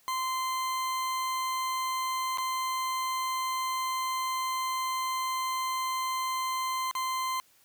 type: tone with dropouts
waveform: 40% pulse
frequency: 1038 Hz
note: C6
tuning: 14 cents flat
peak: -28 dBFS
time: 0.08-7.4 s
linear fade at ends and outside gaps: 0 ms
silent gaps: 2.374-2.383 / 6.912-6.952 s
effects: white hiss -63 dBFS RMS until 7.64 s